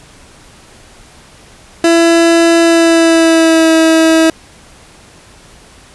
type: tone with pitch glide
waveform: 30% pulse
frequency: 334.7 to 323.1 Hz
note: E4 to E4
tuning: +26 to -35 cents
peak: -3 dBFS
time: 1.84-4.3 s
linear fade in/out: 2 ms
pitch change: -61 cents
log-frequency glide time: 2.61-3.72 s
effects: pink hiss -40 dBFS RMS until 5.94 s + resampled to 24000 Hz